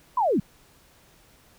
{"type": "linear sweep", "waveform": "sine", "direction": "down", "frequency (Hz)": [1046.5, 150.3], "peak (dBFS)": -19, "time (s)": [0.17, 0.4], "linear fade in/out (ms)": 5, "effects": ["pink hiss -57 dBFS RMS until 1.58 s"]}